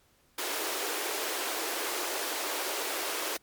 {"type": "high-pass noise", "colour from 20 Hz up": "pink", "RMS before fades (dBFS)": -33, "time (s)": [0.38, 3.37], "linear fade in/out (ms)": 5, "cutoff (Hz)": 320, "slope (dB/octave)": 48, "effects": ["pink hiss -66 dBFS RMS until 3.42 s", "MP3 96 kbps"]}